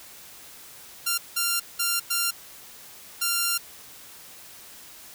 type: tone bursts at uneven times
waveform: 5% pulse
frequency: 1387 Hz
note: F6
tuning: 12 cents flat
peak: -11 dBFS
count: 5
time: 1.06-1.18 / 1.36-1.6 / 1.79-2 / 2.1-2.31 / 3.21-3.58 s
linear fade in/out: 10 ms
effects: white hiss -46 dBFS RMS until 5.14 s